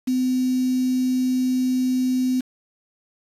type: tone with quantisation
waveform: sine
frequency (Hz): 255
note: C4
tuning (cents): -44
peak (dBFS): -18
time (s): 0.07-2.41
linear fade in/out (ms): 10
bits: 6
effects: resampled to 32000 Hz